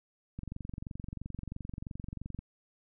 click train, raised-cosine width 5 ms, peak -27 dBFS, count 47, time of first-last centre 0.39-2.39 s, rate 23 Hz, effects none

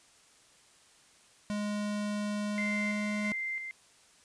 square tone with pitch glide, 207.7 to 209.4 Hz, G#3 to G#3, 0 to +15 cents, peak -32 dBFS, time 1.5-3.32 s, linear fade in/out 0 ms, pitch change +15 cents, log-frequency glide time 2.45-3.18 s
sine tone with tremolo, 2087 Hz, C7, 5 cents flat, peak -32 dBFS, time 2.58-3.71 s, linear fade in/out 0 ms, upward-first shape square, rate 1.5 Hz, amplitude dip 45%
effects white hiss -61 dBFS RMS until 4.24 s + resampled to 22050 Hz

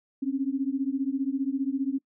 sine beating tone pair, 263.9 / 278.9 Hz, C4 / C#4, +15 / +11 cents, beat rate 15 Hz, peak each -28 dBFS, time 0.22-1.99 s, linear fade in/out 10 ms, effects noise-tail reverb RT60 0.1 s tail -22 dB re dry

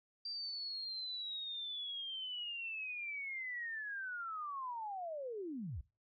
sine linear sweep, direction down, 4720 to 52.8 Hz, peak -40 dBFS, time 0.25-5.81 s, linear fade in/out 5 ms, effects noise-tail reverb RT60 0.3 s tail -21 dB re dry

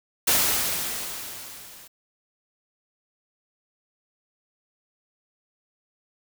white noise with level ramp, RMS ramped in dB -19 to -47 dBFS, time 0.27-1.88 s, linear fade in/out 10 ms, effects none

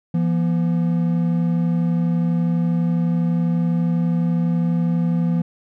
triangle tone pair together, 169.8 / 241.9 Hz, F3 / B3, -48 / -36 cents, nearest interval tritone, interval 612 cents, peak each -15 / -23 dBFS, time 0.14-5.42 s, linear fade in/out 5 ms, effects none

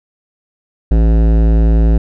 sine tone with hard clipping, 55.3 Hz, A1, 9 cents sharp, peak -9 dBFS, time 0.91-1.98 s, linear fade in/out 5 ms, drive 16 dB, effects none

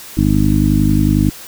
harmonic tone with a mistuned harmonic, 51 Hz, G#1, 31 cents flat, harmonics 1 / 2 / 3 / 4 / 5 / 6, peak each -17 / -17 / -17 / -17 / -17 / -17 dBFS, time 0.17-1.3 s, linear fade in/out 5 ms, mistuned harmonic 1, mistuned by +26 cents, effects white hiss -34 dBFS RMS until 1.47 s

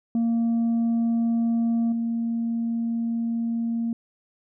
sine tone with level steps, 231.2 Hz, A#3, 14 cents flat, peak -17 / -22 dBFS, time 0.15-3.93 s, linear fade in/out 2 ms, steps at 1.92 s, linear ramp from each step 5 ms, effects tanh soft clip ceiling -19 dBFS

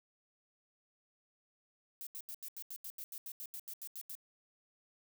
violet noise bursts, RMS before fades -45 dBFS, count 16, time 2.01-4.152 s, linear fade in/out 0 ms, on 57 ms, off 82 ms, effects none

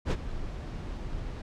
brown noise with ADSR envelope, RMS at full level -21 dBFS, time 0.05-1.42 s, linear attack 65 ms, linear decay 41 ms, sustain -15 dB, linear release 8 ms, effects low-pass 6000 Hz 12 dB/octave

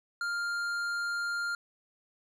triangle tone with tanh clipping, 1400 Hz, F6, 4 cents sharp, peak -32 dBFS, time 0.21-1.55 s, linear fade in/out 2 ms, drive 15 dB, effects none

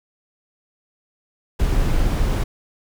brown noise, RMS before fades -18 dBFS, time 1.59-2.44 s, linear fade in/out 10 ms, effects none

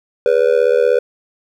triangle tone with amplitude modulation, 490.3 Hz, B4, 13 cents flat, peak -4 dBFS, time 0.26-0.99 s, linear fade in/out 0 ms, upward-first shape sine, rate 76.4 Hz, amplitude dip 100%, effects none

